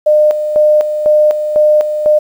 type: tone with tremolo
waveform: sine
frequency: 605 Hz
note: D#5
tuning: 49 cents flat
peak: -5 dBFS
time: 0.06-2.19 s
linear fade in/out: 10 ms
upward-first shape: square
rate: 2 Hz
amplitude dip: 60%
effects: 7-bit